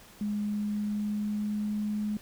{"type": "tone with pitch glide", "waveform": "sine", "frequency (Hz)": [207.7, 210.4], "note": ["G#3", "G#3"], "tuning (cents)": [0, 23], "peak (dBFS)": -28, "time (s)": [0.21, 2.17], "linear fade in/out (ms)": 2, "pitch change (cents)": 23, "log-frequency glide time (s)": [0.34, 2], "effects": ["pink hiss -53 dBFS RMS until 2.21 s"]}